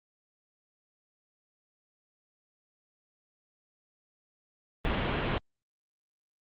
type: low-pass noise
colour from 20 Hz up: pink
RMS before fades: -30 dBFS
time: 4.85-5.38 s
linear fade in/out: 0 ms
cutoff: 3400 Hz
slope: 48 dB/octave
effects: Opus 24 kbps

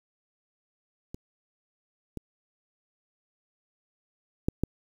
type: clicks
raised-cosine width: 3 ms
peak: -25 / -22 / -11 / -12 dBFS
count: 4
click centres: 1.145 / 2.173 / 4.485 / 4.636 s
effects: 8-bit

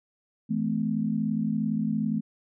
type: tone cluster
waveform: sine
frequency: 164.3 / 216.4 / 253.8 Hz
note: E3 / A3 / B3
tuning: -5 / -29 / +47 cents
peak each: -31 / -26 / -31 dBFS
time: 0.49-2.21 s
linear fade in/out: 20 ms
effects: none

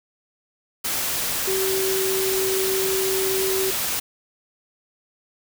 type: tone in noise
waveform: sine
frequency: 382.3 Hz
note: G4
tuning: 43 cents flat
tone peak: -22 dBFS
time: 1.47-3.71 s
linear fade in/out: 10 ms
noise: white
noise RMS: -25 dBFS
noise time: 0.84-4 s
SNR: 0 dB
effects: none

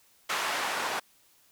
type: noise with band-pass filter sweep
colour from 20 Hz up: white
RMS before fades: -31 dBFS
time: 0.29-1 s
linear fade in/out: 10 ms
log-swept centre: 1300 to 840 Hz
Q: 0.95
effects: white hiss -63 dBFS RMS until 1.51 s

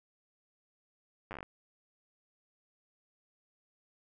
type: slowing click train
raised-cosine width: 0.5 ms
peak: -27 dBFS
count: 9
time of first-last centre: 1.31-1.429 s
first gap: 9 ms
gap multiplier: 1.14
effects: none

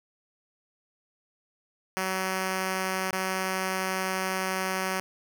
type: tone with dropouts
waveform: 5% pulse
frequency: 188.4 Hz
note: F#3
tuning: 32 cents sharp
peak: -16 dBFS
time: 1.97-5 s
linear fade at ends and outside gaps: 0 ms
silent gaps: 3.107-3.129 s
effects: none

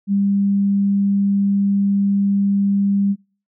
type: tone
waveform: sine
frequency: 199.2 Hz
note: G3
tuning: 28 cents sharp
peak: -14 dBFS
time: 0.07-3.16 s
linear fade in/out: 50 ms
effects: noise-tail reverb RT60 0.4 s tail -25 dB re dry

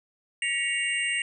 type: tone cluster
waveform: sine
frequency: 1924 / 2228 / 2793 / 8450 Hz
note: B6 / C#7 / F7 / C9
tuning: -46 / +8 / -1 / +16 cents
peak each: -30 / -30 / -29 / -34 dBFS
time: 0.42-1.22 s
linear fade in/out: 2 ms
effects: none

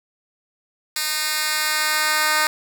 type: tone with high-pass filter sweep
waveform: 10% pulse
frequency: 307.1 Hz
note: D#4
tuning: 23 cents flat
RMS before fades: -21 dBFS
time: 0.96-2.47 s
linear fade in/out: 2 ms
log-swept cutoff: 3200 to 1200 Hz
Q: 0.73
effects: none

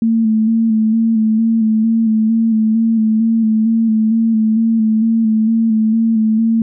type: tone with vibrato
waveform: sine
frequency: 222.6 Hz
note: A3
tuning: 20 cents sharp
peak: -10 dBFS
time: 0.02-6.62 s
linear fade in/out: 2 ms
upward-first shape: square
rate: 2.2 Hz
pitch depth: 30 cents each way
effects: none

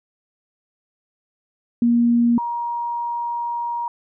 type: tone pair in turn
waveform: sine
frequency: 236.7 / 946.8 Hz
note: A#3 / A#5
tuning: +27 / +27 cents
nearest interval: 2 octaves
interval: 2400 cents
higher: second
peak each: -13 / -22 dBFS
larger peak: first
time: 1.82-2.38 / 2.38-3.88 s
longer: second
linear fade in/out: 2 ms
effects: none

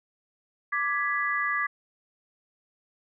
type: chord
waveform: sine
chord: G# diminished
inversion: second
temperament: equal with one note detuned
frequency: 1174.7 / 1670.8 / 1975.5 Hz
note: D6 / G#6 / B6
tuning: 0 / +10 / 0 cents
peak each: -29 dBFS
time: 0.72-1.67 s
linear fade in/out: 10 ms
effects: none

